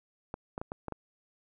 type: clicks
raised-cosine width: 1 ms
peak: -22 dBFS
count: 6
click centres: 0.341 / 0.579 / 0.615 / 0.719 / 0.883 / 0.923 s
effects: none